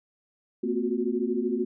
sine tone cluster, 227.1 / 254.6 / 358 / 371.2 Hz, A#3 / C4 / F4 / F#4, -45 / -47 / +43 / +6 cents, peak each -30 dBFS, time 0.63-1.65 s, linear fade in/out 10 ms, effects none

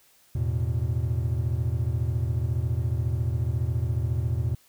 triangle chord, E suspended fourth, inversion none, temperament equal with one note detuned, 82.41 / 110 / 124.33 Hz, E2 / A2 / B2, 0 / 0 / +12 cents, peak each -26 dBFS, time 0.35-4.55 s, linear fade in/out 5 ms, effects white hiss -60 dBFS RMS until 4.68 s

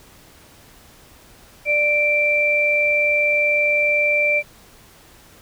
sine tone pair together, 591.3 / 2349 Hz, D5 / D7, +12 / 0 cents, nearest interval 2 octaves, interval 2388 cents, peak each -21 / -16 dBFS, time 1.65-4.43 s, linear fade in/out 50 ms, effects pink hiss -48 dBFS RMS until 5.41 s

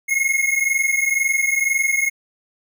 square tone pair together, 2150 / 2172 Hz, C7 / C#7, +47 / -36 cents, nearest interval unison, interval 17 cents, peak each -21 / -20 dBFS, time 0.08-2.1 s, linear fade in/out 20 ms, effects none

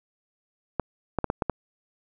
clicks, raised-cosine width 1 ms, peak -10 dBFS, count 6, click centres 0.797 / 1.187 / 1.243 / 1.301 / 1.422 / 1.497 s, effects none

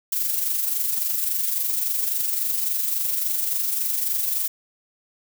violet noise with amplitude modulation, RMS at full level -22 dBFS, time 0.12-4.48 s, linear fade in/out 5 ms, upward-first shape sine, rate 23.6 Hz, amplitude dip 45%, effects none

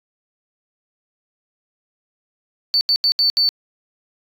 sine tone bursts at uneven times, 4501 Hz, C#8, 26 cents sharp, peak -12 dBFS, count 5, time 2.74-2.81 / 2.89-2.96 / 3.04-3.12 / 3.19-3.3 / 3.37-3.49 s, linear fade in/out 0 ms, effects tanh soft clip ceiling -8 dBFS

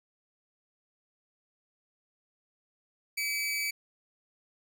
sawtooth tone with amplitude modulation, 2293 Hz, D7, 42 cents flat, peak -24 dBFS, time 3.17-3.71 s, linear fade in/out 10 ms, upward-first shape sine, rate 231 Hz, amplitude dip 50%, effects none

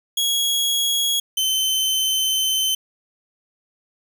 sawtooth tone pair in turn, 3322 / 3072 Hz, G#7 / G7, 0 / -36 cents, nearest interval minor second, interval 136 cents, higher first, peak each -15 dBFS, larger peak neither, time 0.17-1.2 / 1.37-2.75 s, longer second, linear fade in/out 5 ms, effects none

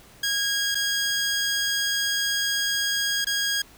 15% pulse tone with dropouts, 1636 Hz, G#6, 26 cents flat, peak -16 dBFS, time 0.23-3.62 s, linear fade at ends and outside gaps 5 ms, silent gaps 0.747-0.752 / 3.246-3.268 s, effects pink hiss -51 dBFS RMS until 3.77 s

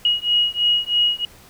sine beating tone pair, 2893 / 2896.1 Hz, F#7 / F#7, -40 / -38 cents, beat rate 3.1 Hz, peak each -19 / -19 dBFS, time 0.05-1.25 s, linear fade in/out 2 ms, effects pink hiss -47 dBFS RMS until 1.49 s

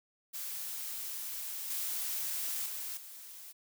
blue noise with level steps, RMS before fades -40 / -36 / -40 / -49 dBFS, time 0.33-3.53 s, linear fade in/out 20 ms, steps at 1.7 / 2.66 / 2.97 s, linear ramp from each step 2 ms, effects none

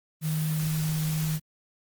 sine tone in noise, 156 Hz, D#3, 5 cents sharp, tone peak -25 dBFS, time 0.21-1.4 s, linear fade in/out 50 ms, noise white, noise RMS -37 dBFS, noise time 0.21-1.4 s, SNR +9 dB, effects Opus 32 kbps

